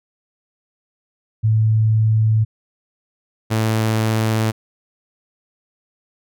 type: tone pair in turn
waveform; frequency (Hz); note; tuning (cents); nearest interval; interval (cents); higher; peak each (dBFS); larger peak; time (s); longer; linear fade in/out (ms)
sine / sawtooth; 109.8 / 110.56; A2 / A2; -3 / +9; unison; 12; second; -12; neither; 1.43-2.45 / 3.5-4.52; neither; 20
effects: none

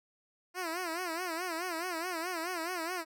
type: tone with vibrato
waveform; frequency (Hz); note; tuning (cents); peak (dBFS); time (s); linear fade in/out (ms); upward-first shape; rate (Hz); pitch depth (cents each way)
10% pulse; 344.9; F4; -22; -26; 0.54-3.05; 50; sine; 4.7; 130
effects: none

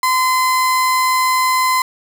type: tone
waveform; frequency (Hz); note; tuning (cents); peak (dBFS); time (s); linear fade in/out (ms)
35% pulse; 1026; C6; -34; -11; 0.03-1.82; 2
effects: none

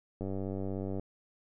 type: click train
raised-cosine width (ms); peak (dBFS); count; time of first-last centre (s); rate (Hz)
2; -24; 77; 0.21-0.996; 96.7
effects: none

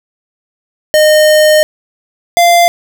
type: tone pair in turn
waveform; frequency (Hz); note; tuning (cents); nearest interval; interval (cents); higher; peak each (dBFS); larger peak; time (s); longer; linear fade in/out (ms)
square; 613 / 692.1; D#5 / F5; -26 / -16; major second; 210; second; -5; neither; 0.94-1.63 / 2.37-2.68; first; 0
effects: none

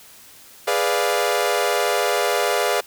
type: chord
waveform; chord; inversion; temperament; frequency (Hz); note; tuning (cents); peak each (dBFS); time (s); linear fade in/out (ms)
sawtooth; G# diminished seventh; none; equal; 415.3 / 493.9 / 587.3 / 698.5; G#4 / B4 / D5 / F5; 0 / 0 / 0 / 0; -20; 0.67-2.81; 10
effects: white hiss -46 dBFS RMS until 2.86 s

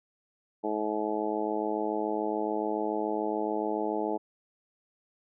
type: harmonic tone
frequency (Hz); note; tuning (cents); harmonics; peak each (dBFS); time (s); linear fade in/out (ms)
107; A2; -48; 2 / 3 / 4 / 5 / 6 / 7 / 8; -39 / -33 / -33 / -38 / -36 / -39 / -35; 0.63-4.18; 20
effects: none

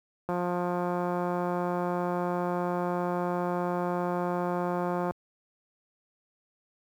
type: click train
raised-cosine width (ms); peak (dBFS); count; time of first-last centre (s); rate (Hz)
1; -17; 854; 0.29-5.109; 177
effects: high-pass 60 Hz 12 dB/octave + 9-bit

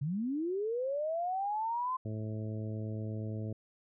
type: linear sweep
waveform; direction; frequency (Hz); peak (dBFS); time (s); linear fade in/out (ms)
sine; up; 130.81 to 1044; -31; 0.01-1.97; 10
type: harmonic tone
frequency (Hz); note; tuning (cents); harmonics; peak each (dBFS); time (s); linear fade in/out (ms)
108.5; A2; -24; 1 / 2 / 3 / 4 / 5 / 6; -36 / -42 / -46 / -48 / -50 / -52; 2.05-3.53; 5
effects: none

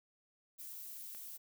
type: noise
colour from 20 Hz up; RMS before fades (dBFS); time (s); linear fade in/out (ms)
violet; -48; 0.58-1.38; 20
type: click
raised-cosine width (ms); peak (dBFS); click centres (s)
0.3; -40; 1.149
effects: none

